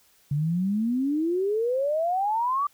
sine exponential sweep, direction up, 140 to 1184 Hz, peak -22 dBFS, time 0.31-2.67 s, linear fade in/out 5 ms, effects white hiss -61 dBFS RMS until 2.73 s

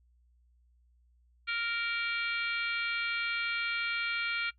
harmonic tone with a mistuned harmonic, 465.7 Hz, A#4, 2 cents flat, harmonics 3 / 4 / 5 / 6 / 7 / 8 / 9, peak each -35 / -43 / -34 / -42 / -42 / -48 / -43 dBFS, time 1.47-4.51 s, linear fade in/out 20 ms, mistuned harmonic 8, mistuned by -47 cents, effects noise-tail reverb RT60 0.1 s tail -21 dB re dry + added 60 Hz sine -63 dBFS peak until 4.58 s

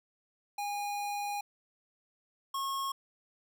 square tone pair in turn, 818 / 1088.8 Hz, G#5 / C#6, -26 / -31 cents, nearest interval perfect fourth, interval 495 cents, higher second, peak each -34 / -33 dBFS, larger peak second, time 0.58-1.41 / 2.54-2.92 s, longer first, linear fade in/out 5 ms, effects none

